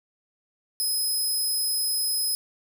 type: tone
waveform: 15% pulse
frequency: 5090 Hz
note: D#8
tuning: 39 cents sharp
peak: -18 dBFS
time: 0.8-2.35 s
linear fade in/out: 0 ms
effects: none